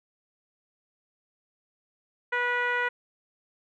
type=tone with low-pass filter; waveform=10% pulse; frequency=488.1 Hz; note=B4; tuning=20 cents flat; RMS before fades=-27 dBFS; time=2.32-2.89 s; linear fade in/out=10 ms; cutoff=1800 Hz; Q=2.5; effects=none